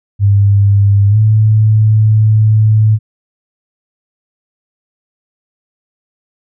sine tone with pitch glide, 100.5 to 108.34 Hz, G2 to A2, +44 to -26 cents, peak -5 dBFS, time 0.19-2.99 s, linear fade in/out 50 ms, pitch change +130 cents, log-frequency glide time 1.09-1.17 s, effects none

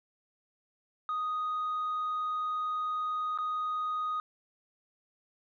sine tone with dropouts, 1244.5 Hz, D#6, in tune, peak -28 dBFS, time 1.09-4.2 s, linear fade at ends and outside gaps 1 ms, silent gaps 3.376-3.386 s, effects tanh soft clip ceiling -28 dBFS

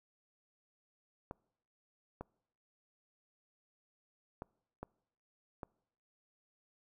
clicks, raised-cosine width 1 ms, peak -28 dBFS, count 5, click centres 1.311 / 2.21 / 4.421 / 4.83 / 5.632 s, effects noise-tail reverb RT60 0.8 s tail -26 dB re dry

